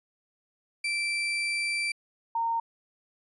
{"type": "tone pair in turn", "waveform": ["35% pulse", "sine"], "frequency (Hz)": [2340, 919.6], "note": ["D7", "A#5"], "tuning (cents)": [-7, -24], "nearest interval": "octave + major third", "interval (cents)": 1617, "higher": "first", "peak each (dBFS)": -25, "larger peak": "neither", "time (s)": [[0.84, 1.92], [2.35, 2.6]], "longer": "first", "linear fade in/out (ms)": 5, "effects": ["resampled to 24000 Hz"]}